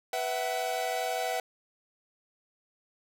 45% pulse chord, B suspended fourth, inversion none, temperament equal with one note detuned, 493.9 / 659.3 / 751.6 Hz, B4 / E5 / F#5, 0 / 0 / +27 cents, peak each -36 / -34 / -32 dBFS, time 0.13-1.4 s, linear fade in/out 2 ms, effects none

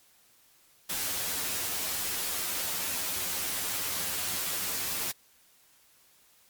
white noise with comb filter, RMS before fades -32 dBFS, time 0.89-5.12 s, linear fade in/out 10 ms, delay 11 ms, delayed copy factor +0.8, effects white hiss -62 dBFS RMS until 6.49 s + MP3 96 kbps

